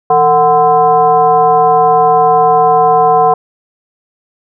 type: tone with frequency modulation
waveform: sine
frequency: 741 Hz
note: F#5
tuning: 2 cents sharp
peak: -5 dBFS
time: 0.1-3.34 s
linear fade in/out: 5 ms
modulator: 288 Hz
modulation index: 1
effects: none